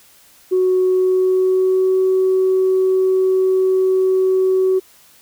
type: tone with pitch glide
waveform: sine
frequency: 370 to 376 Hz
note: F#4 to F#4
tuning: 0 to +28 cents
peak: -11 dBFS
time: 0.51-4.8 s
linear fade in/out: 20 ms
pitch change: +28 cents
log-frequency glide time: 0.82-1.99 s
effects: tanh soft clip ceiling -8 dBFS + white hiss -49 dBFS RMS until 5.21 s